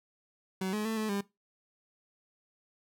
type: tone with pitch steps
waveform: 30% pulse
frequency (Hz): 188.5 / 212.1 / 222.2 / 216.7 / 200.4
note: F#3 / G#3 / A3 / A3 / G3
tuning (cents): +32 / +37 / +17 / -26 / +38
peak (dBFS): -28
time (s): 0.61-1.21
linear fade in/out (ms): 5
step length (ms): 120
effects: noise-tail reverb RT60 0.2 s tail -19 dB re dry